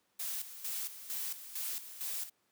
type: noise with tremolo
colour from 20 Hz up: blue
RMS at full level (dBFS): -38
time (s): 0.19-2.3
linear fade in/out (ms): 10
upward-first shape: square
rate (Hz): 2.2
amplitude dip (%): 70
effects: pink hiss -75 dBFS RMS until 2.51 s + high-pass 200 Hz 12 dB/octave